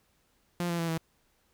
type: tone with pitch steps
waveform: sawtooth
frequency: 174.61 / 170.62 / 166.72 / 162.92 Hz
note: F3 / F3 / E3 / E3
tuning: 0 / -40 / +20 / -20 cents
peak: -25 dBFS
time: 0.6-0.976 s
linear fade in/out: 0 ms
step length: 94 ms
effects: pink hiss -70 dBFS RMS until 1.53 s